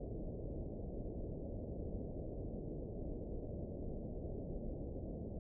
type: low-pass noise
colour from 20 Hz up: pink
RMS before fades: -44 dBFS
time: 0-5.39 s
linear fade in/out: 5 ms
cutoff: 620 Hz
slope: 48 dB/octave
effects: none